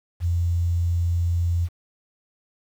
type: tone with quantisation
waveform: sine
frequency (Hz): 86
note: F2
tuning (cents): -26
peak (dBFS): -19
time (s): 0.2-1.69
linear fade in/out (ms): 50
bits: 8
effects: none